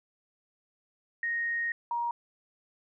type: tone pair in turn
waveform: sine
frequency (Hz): 1864.7 / 945.4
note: A#6 / A#5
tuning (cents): 0 / +24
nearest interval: octave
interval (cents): 1176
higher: first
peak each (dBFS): -28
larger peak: neither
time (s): 1.23-1.72 / 1.91-2.11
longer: first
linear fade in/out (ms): 2
effects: none